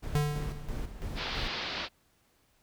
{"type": "noise with tremolo", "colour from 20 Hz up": "brown", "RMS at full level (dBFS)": -35, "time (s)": [0.02, 1.49], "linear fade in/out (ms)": 20, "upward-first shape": "square", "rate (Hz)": 3, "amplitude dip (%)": 60}
{"type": "tone with exponential decay", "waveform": "square", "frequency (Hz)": 147.6, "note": "D3", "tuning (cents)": 9, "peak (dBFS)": -24, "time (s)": [0.15, 0.94], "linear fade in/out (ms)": 2, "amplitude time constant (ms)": 170}
{"type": "low-pass noise", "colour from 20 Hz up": "white", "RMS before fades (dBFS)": -36, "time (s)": [1.15, 1.89], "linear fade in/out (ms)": 50, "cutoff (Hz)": 4700, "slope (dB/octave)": 48}
{"effects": ["pink hiss -69 dBFS RMS until 2.62 s"]}